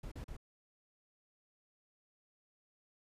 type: noise bursts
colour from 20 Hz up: brown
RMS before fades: -45 dBFS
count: 3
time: 0.03-0.367 s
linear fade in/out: 5 ms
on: 87 ms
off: 38 ms
effects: resampled to 32000 Hz